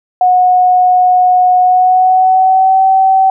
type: tone with pitch glide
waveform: sine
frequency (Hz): 730 to 765.4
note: F#5 to G5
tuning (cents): -24 to -42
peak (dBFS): -5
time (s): 0.21-3.3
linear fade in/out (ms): 2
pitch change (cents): +82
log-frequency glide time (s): 1.6-2.82
effects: none